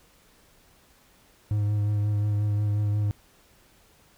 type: tone with vibrato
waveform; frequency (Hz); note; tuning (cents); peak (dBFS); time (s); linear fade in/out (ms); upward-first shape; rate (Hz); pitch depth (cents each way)
triangle; 104; G#2; +3; -20; 1.51-3.11; 0; sine; 5.6; 20
effects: pink hiss -59 dBFS RMS until 4.17 s